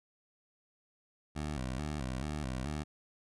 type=tone with vibrato; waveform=15% pulse; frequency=69.3 Hz; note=C#2; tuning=in tune; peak=-29 dBFS; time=1.35-2.84 s; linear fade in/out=20 ms; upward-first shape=square; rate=2.3 Hz; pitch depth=140 cents each way; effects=resampled to 24000 Hz